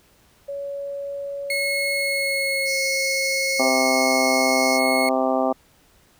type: tone with pitch glide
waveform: sine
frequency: 562 to 537.6 Hz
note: C#5 to C5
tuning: +24 to +47 cents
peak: -27 dBFS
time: 0.48-3.69 s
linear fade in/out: 10 ms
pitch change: -77 cents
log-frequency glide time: 1.94-2.79 s
type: tone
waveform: 35% pulse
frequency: 2173 Hz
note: C#7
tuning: 35 cents flat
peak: -20 dBFS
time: 1.5-5.09 s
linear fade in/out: 2 ms
type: band-pass noise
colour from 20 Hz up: white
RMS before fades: -32 dBFS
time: 2.65-4.8 s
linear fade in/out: 50 ms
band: 4900 to 6500 Hz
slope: 96 dB/octave
type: harmonic tone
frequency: 130.81 Hz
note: C3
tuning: in tune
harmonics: 2 / 3 / 4 / 5 / 6 / 7 / 8 / 9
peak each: -24 / -30 / -25 / -23 / -25 / -33 / -35 / -30 dBFS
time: 3.59-5.53 s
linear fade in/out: 10 ms
effects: pink hiss -57 dBFS RMS until 6.19 s